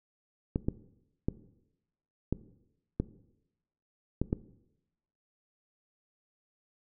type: clicks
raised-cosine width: 3 ms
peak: -15 dBFS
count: 7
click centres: 0.559 / 0.685 / 1.285 / 2.326 / 3 / 4.216 / 4.329 s
effects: noise-tail reverb RT60 0.9 s tail -17 dB re dry